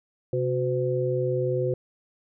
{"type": "tone cluster", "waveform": "sine", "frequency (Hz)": [130.3, 368, 509], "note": ["C3", "F#4", "C5"], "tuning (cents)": [-7, -9, -48], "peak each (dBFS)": -27, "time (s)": [0.33, 1.74], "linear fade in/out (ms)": 2, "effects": []}